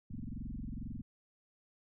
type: tone with frequency modulation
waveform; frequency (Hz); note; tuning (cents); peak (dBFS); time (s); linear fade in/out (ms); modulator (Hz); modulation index
sine; 100.4; G2; +42; -39; 0.1-1.02; 10; 22.2; 7
effects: none